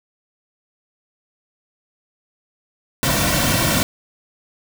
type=noise with comb filter; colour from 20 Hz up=pink; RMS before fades=-18 dBFS; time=3.03-3.83 s; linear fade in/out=0 ms; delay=2.4 ms; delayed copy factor=-0.8; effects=none